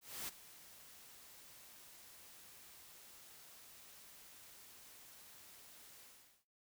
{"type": "noise with ADSR envelope", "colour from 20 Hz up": "white", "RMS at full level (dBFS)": -43, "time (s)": [0.01, 6.45], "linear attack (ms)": 270, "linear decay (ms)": 19, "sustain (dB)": -16, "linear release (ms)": 440, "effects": ["noise-tail reverb RT60 0.3 s tail -19 dB re dry"]}